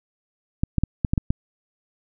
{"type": "clicks", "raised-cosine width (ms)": 5, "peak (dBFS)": -7, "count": 7, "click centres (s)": [0.635, 0.783, 0.836, 1.048, 1.135, 1.178, 1.305], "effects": []}